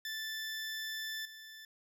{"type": "tone with level steps", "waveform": "20% pulse", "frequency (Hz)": 1760, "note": "A6", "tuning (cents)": 0, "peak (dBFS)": [-33, -44], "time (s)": [0.05, 1.65], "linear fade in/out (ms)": 2, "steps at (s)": 1.25, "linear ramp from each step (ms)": 5, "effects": []}